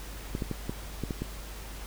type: clicks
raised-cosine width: 3 ms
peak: -18 dBFS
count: 7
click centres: 0.351 / 0.422 / 0.513 / 0.695 / 1.037 / 1.108 / 1.22 s
effects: added 50 Hz sine -40 dBFS peak until 1.86 s + pink hiss -45 dBFS RMS until 1.86 s